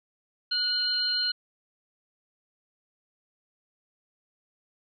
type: tone cluster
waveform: sine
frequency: 1461 / 2973 / 4183 Hz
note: F#6 / F#7 / C8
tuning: -22 / +8 / -1 cents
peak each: -34 / -34 / -25 dBFS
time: 0.51-1.32 s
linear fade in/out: 10 ms
effects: none